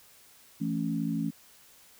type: chord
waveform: sine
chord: A major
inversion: second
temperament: equal with one note detuned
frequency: 167.31 / 220 / 277.2 Hz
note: E3 / A3 / C#4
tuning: +26 / 0 / 0 cents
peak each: -32 dBFS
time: 0.6-1.31 s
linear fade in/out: 20 ms
effects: white hiss -57 dBFS RMS until 1.99 s